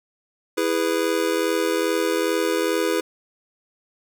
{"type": "chord", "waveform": "square", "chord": "E major", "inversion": "none", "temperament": "just", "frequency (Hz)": [329.6, 412, 494.4], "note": ["E4", "G#4", "B4"], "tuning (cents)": [0, -14, 2], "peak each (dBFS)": -25, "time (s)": [0.57, 3.01], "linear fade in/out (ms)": 10, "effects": []}